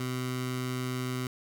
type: tone with notch filter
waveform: 15% pulse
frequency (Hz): 127.1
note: C3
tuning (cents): -50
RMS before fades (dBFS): -33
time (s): 0-1.27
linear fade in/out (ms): 2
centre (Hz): 550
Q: 1.2
effects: none